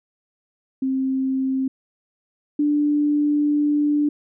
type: tone pair in turn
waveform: sine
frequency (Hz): 264.6 / 294.4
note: C4 / D4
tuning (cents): +20 / +4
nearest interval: major second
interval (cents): 184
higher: second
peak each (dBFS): -19 / -16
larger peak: second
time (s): 0.82-1.68 / 2.59-4.09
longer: second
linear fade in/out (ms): 5
effects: none